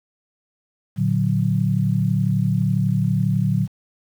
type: chord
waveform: sine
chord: Bb augmented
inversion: none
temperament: equal with one note detuned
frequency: 114.8 / 146.83 / 185 Hz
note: Bb2 / D3 / F#3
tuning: -26 / 0 / 0 cents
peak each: -21 dBFS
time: 0.96-3.68 s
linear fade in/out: 50 ms
effects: 8-bit